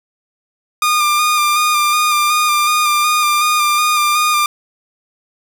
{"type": "tone with vibrato", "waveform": "sawtooth", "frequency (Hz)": 1208, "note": "D6", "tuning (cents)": 48, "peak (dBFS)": -8, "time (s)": [0.82, 4.46], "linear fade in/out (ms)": 2, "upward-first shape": "square", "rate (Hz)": 2.7, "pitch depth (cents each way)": 21, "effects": []}